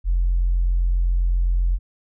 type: tone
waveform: sine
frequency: 43.84 Hz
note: F1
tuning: 7 cents sharp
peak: -15 dBFS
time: 0.04-1.79 s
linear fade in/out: 50 ms
effects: tanh soft clip ceiling -12 dBFS